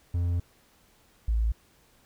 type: tone pair in turn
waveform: triangle / sine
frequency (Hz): 87 / 55.62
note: F2 / A1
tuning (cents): -6 / +19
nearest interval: minor sixth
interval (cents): 775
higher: first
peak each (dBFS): -22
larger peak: neither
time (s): 0.14-0.4 / 1.28-1.52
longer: first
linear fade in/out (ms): 5
effects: pink hiss -62 dBFS RMS until 2.05 s